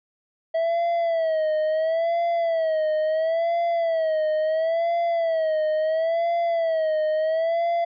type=tone with vibrato; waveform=triangle; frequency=650 Hz; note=E5; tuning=24 cents flat; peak=-18 dBFS; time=0.54-7.85 s; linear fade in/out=10 ms; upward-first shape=sine; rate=0.73 Hz; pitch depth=87 cents each way; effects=resampled to 11025 Hz